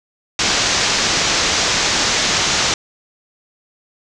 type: low-pass noise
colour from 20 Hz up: white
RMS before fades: -17 dBFS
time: 0.39-2.74 s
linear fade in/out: 2 ms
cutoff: 6800 Hz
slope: 48 dB/octave
effects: none